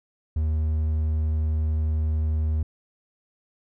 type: tone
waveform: triangle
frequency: 77.78 Hz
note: D#2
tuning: in tune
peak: -19 dBFS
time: 0.36-2.63 s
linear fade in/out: 5 ms
effects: none